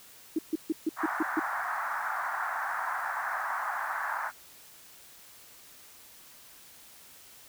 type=tone bursts; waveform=sine; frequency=317.4 Hz; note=D#4; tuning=35 cents sharp; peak=-24 dBFS; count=7; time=0.36-1.396 s; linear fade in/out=5 ms; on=28 ms; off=140 ms
type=band-pass noise; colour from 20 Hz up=white; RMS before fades=-33 dBFS; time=0.96-4.32 s; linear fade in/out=50 ms; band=730 to 1700 Hz; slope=48 dB/octave
effects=white hiss -53 dBFS RMS until 7.48 s